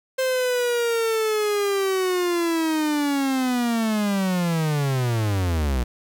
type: linear sweep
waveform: 45% pulse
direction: down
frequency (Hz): 525 to 58.1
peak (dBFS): -20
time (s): 0.18-5.84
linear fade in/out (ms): 10
effects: 9-bit